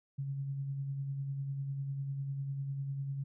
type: tone with tremolo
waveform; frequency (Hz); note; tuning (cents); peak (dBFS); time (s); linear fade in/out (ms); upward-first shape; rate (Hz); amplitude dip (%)
sine; 138; C#3; -7; -33; 0.18-3.24; 10; sine; 10; 35
effects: none